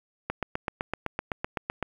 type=click train; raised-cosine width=0.5 ms; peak=-13 dBFS; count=13; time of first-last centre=0.3-1.827 s; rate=7.86 Hz; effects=8-bit